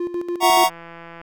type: tone with tremolo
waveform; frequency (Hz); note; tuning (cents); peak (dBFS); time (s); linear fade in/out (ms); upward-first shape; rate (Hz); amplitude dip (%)
triangle; 349.2; F4; 0; -19; 0-0.64; 5; square; 7; 65
type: chord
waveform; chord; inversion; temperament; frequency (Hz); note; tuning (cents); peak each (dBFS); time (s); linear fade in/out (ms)
square; F# dominant seventh; third; equal; 659.3 / 740 / 932.3 / 1108.7; E5 / F#5 / A#5 / C#6; 0 / 0 / 0 / 0; -22 / -17 / -18 / -21; 0.4-0.7; 50
type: click train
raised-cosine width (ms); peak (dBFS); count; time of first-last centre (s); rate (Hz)
0.5; -24; 121; 0.5-1.214; 168
effects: none